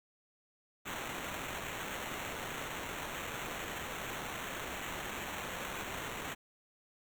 white noise with sample-and-hold, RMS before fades -41 dBFS, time 0.85-6.35 s, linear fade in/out 20 ms, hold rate 4900 Hz, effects none

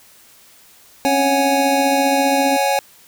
square chord, C# suspended fourth, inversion none, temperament equal, 554.4 / 740 / 830.6 Hz, C#5 / F#5 / G#5, 0 / 0 / 0 cents, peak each -20 / -22 / -19 dBFS, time 1.05-2.79 s, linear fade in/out 0 ms
sine tone with tremolo, 273.6 Hz, C#4, 23 cents flat, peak -16 dBFS, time 1.05-2.57 s, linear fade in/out 5 ms, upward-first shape triangle, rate 15 Hz, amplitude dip 60%
effects white hiss -48 dBFS RMS until 3.07 s

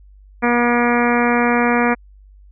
harmonic tone with a mistuned harmonic, 240 Hz, B3, 49 cents flat, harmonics 1 / 2 / 3 / 4 / 5 / 6 / 7 / 8 / 9 / 10, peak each -17 / -20 / -22 / -23 / -24 / -25 / -25 / -26 / -27 / -27 dBFS, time 0.42-1.95 s, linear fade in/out 20 ms, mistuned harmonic 10, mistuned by -29 cents, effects added 49 Hz sine -42 dBFS peak until 2.51 s

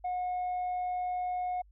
sine tone, 725 Hz, F#5, 35 cents flat, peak -28 dBFS, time 0.04-1.62 s, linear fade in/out 10 ms, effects tanh soft clip ceiling -29 dBFS + added 50 Hz sine -56 dBFS peak until 1.71 s

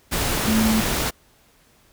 sine tone in noise, 220 Hz, A3, in tune, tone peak -17 dBFS, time 0.46-0.82 s, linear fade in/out 20 ms, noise pink, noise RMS -23 dBFS, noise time 0.11-1.11 s, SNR +3 dB, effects pink hiss -57 dBFS RMS until 1.92 s

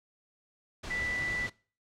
sine tone in noise, 1975.5 Hz, B6, in tune, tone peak -31 dBFS, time 0.9-1.47 s, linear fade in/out 10 ms, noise pink, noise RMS -40 dBFS, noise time 0.83-1.5 s, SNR +6 dB, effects noise-tail reverb RT60 0.4 s tail -22 dB re dry + low-pass 6000 Hz 12 dB/octave

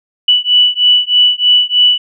sine beating tone pair, 2960 / 2963.2 Hz, F#7 / F#7, 0 / +2 cents, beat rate 3.2 Hz, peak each -10 dBFS, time 0.28-1.98 s, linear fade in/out 5 ms, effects none

